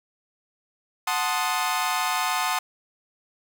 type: chord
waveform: sawtooth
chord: F# diminished seventh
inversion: none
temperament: equal with one note detuned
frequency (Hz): 737.4 / 880 / 1046.5 / 1244.5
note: F#5 / A5 / C6 / Eb6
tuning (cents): -6 / 0 / 0 / 0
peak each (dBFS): -25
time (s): 1.07-2.59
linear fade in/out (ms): 5
effects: none